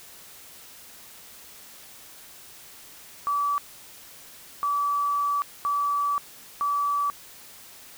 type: tone bursts at uneven times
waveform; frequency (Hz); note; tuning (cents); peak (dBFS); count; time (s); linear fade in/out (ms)
sine; 1151; D6; -35; -22; 4; 3.27-3.58 / 4.63-5.42 / 5.65-6.18 / 6.61-7.1; 0
effects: white hiss -47 dBFS RMS until 7.97 s